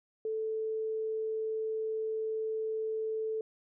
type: tone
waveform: sine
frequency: 439.4 Hz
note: A4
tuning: 2 cents flat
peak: -31 dBFS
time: 0.25-3.41 s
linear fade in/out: 2 ms
effects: none